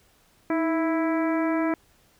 harmonic tone with a mistuned harmonic, 329.6 Hz, E4, in tune, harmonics 1 / 2 / 3 / 4 / 5 / 6 / 7, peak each -23 / -29 / -33 / -35 / -37 / -39 / -40 dBFS, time 0.5-1.74 s, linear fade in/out 2 ms, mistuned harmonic 1, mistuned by -57 cents, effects pink hiss -61 dBFS RMS until 2.19 s

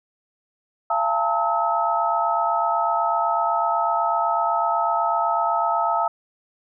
sine tone cluster, 681 / 832 / 900 / 1287 Hz, F5 / G#5 / A5 / E6, -44 / +3 / +39 / -42 cents, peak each -24 / -28 / -23 / -23 dBFS, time 0.9-6.08 s, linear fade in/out 5 ms, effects none

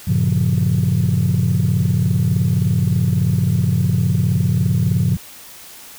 sine chord, G half-diminished seventh, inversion none, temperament just, 98 / 117.6 / 141.12 / 176.4 Hz, G2 / Bb2 / Db3 / F3, 0 / +16 / +31 / +18 cents, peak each -18 dBFS, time 0.07-5.17 s, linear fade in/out 10 ms, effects tanh soft clip ceiling -8 dBFS + white hiss -39 dBFS RMS until 5.98 s

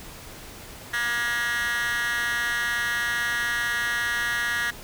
10% pulse tone with high-pass filter, 237.7 Hz, A#3, 34 cents sharp, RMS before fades -26 dBFS, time 0.93-4.71 s, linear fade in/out 10 ms, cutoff 1800 Hz, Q 7.2, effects pink hiss -42 dBFS RMS until 4.83 s

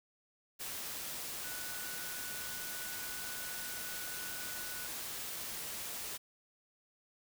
sine tone in noise, 1478 Hz, F#6, 2 cents flat, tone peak -48 dBFS, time 1.43-4.88 s, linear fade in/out 20 ms, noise white, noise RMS -42 dBFS, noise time 0.59-6.18 s, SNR -9 dB, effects none

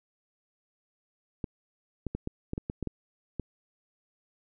clicks, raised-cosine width 3 ms, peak -19 dBFS, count 10, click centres 1.442 / 2.067 / 2.15 / 2.274 / 2.534 / 2.579 / 2.699 / 2.827 / 2.873 / 3.397 s, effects none

